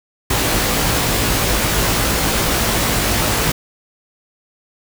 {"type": "noise with comb filter", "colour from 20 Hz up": "pink", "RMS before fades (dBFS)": -17, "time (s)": [0.3, 3.52], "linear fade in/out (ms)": 5, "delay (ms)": 18, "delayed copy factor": 0.7, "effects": []}